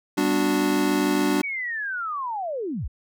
square chord, G major seventh, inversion none, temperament equal with one note detuned, 196 / 246.9 / 293.7 / 367 Hz, G3 / B3 / D4 / F#4, 0 / 0 / 0 / -14 cents, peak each -28 / -29 / -23 / -27 dBFS, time 0.17-1.42 s, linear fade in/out 10 ms
sine linear sweep, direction down, 2299 to 30.68 Hz, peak -26 dBFS, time 1.43-2.88 s, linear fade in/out 10 ms
effects none

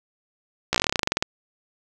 slowing click train, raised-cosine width 0.2 ms, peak -3 dBFS, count 17, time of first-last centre 0.73-1.225 s, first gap 15 ms, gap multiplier 1.09, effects none

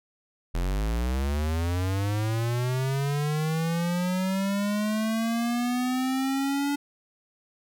square linear sweep, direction up, 41.2 to 287 Hz, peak -25 dBFS, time 0.54-6.76 s, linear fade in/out 10 ms, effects none

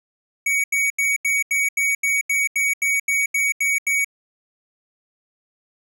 square tone bursts, 2247 Hz, C#7, 23 cents sharp, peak -18 dBFS, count 14, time 0.46-4.046 s, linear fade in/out 5 ms, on 180 ms, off 82 ms, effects none

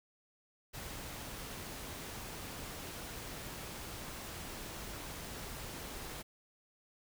pink noise, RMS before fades -45 dBFS, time 0.73-6.23 s, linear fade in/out 20 ms, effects none

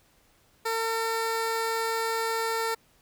15% pulse tone, 452.4 Hz, A4, 48 cents sharp, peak -20 dBFS, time 0.65-2.75 s, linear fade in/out 10 ms, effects pink hiss -63 dBFS RMS until 3.01 s

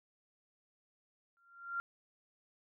sine tone with exponential growth, 1385 Hz, F6, 15 cents flat, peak -32 dBFS, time 1.37-1.8 s, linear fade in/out 0 ms, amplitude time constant 92 ms, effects none

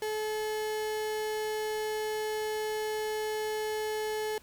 35% pulse tone, 430 Hz, A4, 40 cents flat, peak -29 dBFS, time 0.02-4.38 s, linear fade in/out 2 ms, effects pink hiss -58 dBFS RMS until 4.42 s

